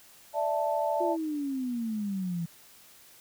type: chord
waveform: sine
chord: D suspended second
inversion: none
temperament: just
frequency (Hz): 587.3 / 660.7 / 881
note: D5 / E5 / A5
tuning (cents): 0 / +4 / +2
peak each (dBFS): -30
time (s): 0.33-1.17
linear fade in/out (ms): 50
type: exponential sweep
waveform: sine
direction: down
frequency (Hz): 356.2 to 164.81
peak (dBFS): -29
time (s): 1-2.46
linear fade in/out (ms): 10
effects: white hiss -55 dBFS RMS until 3.2 s